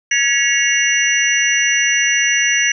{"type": "tone cluster", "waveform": "sine", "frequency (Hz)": [1676, 1930, 2205, 2801, 5890], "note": ["G#6", "B6", "C#7", "F7", "F#8"], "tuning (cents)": [15, -40, -10, 4, -9], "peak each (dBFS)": -19, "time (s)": [0.11, 2.72], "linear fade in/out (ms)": 5, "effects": []}